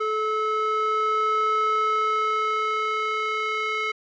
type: tone with band-pass filter sweep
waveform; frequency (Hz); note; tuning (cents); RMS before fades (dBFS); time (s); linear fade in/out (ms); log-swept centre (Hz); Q
square; 432.7; A4; -29; -24; 0-3.92; 10; 1000 to 1900; 2.9
effects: resampled to 16000 Hz